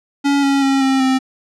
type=tone with pitch steps; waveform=square; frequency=281.7 / 276.7 / 271.8 / 267 / 262.2 Hz; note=C#4 / C#4 / C#4 / C4 / C4; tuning=+28 / -3 / -34 / +35 / +4 cents; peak=-13 dBFS; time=0.24-1.19 s; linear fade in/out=20 ms; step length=190 ms; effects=low-pass 7000 Hz 12 dB/octave